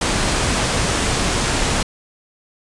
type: low-pass noise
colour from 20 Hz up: pink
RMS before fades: -19 dBFS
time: 0.01-1.83 s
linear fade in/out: 5 ms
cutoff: 9800 Hz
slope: 48 dB/octave
effects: resampled to 24000 Hz